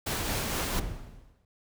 pink noise with tremolo, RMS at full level -30 dBFS, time 0.06-0.8 s, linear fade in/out 10 ms, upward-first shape triangle, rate 4.3 Hz, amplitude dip 30%
brown noise with exponential decay, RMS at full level -27 dBFS, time 0.76-1.45 s, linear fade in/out 2 ms, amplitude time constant 150 ms
effects none

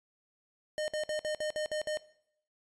square tone bursts, 611 Hz, D#5, 32 cents flat, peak -32 dBFS, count 8, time 0.78-1.972 s, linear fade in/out 0 ms, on 100 ms, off 56 ms, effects noise-tail reverb RT60 0.7 s tail -19 dB re dry + resampled to 22050 Hz

